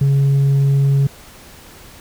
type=tone; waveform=sine; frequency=138.59 Hz; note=C#3; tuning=in tune; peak=-8 dBFS; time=0.01-1.07 s; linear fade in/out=5 ms; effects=tanh soft clip ceiling -10 dBFS + pink hiss -41 dBFS RMS until 2 s